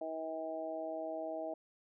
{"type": "harmonic tone", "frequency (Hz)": 160.2, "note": "E3", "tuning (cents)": -49, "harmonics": [2, 3, 4, 5], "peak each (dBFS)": [-45, -48, -39, -47], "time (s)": [0.01, 1.54], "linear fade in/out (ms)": 5, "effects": []}